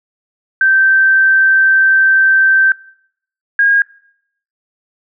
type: tone pair in turn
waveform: sine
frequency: 1557 / 1628.7 Hz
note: G6 / G#6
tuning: -12 / -34 cents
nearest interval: minor second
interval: 78 cents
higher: second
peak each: -7 dBFS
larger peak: neither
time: 0.61-2.72 / 3.59-3.82 s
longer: first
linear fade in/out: 2 ms
effects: noise-tail reverb RT60 0.7 s tail -23 dB re dry